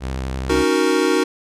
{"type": "tone with vibrato", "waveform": "sawtooth", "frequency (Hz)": 65.41, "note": "C2", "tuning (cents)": 0, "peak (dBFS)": -19, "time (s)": [0, 0.65], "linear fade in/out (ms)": 50, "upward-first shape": "sine", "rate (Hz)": 12, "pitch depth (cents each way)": 39}
{"type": "chord", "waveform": "square", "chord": "D# minor seventh", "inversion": "third", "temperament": "equal", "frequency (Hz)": [277.2, 311.1, 370, 466.2], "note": ["C#4", "D#4", "F#4", "A#4"], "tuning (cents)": [0, 0, 0, 0], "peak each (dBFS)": [-24, -21, -20, -21], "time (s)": [0.49, 1.24], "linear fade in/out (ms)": 10}
{"effects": ["low-pass 9000 Hz 12 dB/octave"]}